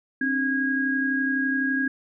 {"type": "tone cluster", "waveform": "sine", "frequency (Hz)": [266.3, 298.2, 1641], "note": ["C4", "D4", "G#6"], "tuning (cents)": [31, 27, -21], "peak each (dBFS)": [-25, -33, -24], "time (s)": [0.21, 1.88], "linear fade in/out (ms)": 5, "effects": []}